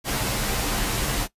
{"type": "noise with comb filter", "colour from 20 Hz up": "pink", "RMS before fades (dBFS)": -25, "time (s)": [0.04, 1.28], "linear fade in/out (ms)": 50, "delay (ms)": 12, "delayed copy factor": -0.75, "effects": ["noise-tail reverb RT60 0.1 s tail -18 dB re dry", "resampled to 32000 Hz"]}